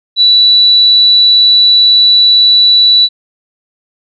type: tone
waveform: sine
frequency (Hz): 3949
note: B7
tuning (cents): -1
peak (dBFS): -3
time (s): 0.16-3.09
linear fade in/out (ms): 50
effects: none